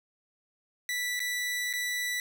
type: tone with dropouts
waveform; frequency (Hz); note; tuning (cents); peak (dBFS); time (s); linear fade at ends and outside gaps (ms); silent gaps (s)
sawtooth; 1969; B6; -6; -26; 0.89-2.2; 1; 1.194-1.202 / 1.729-1.736
effects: none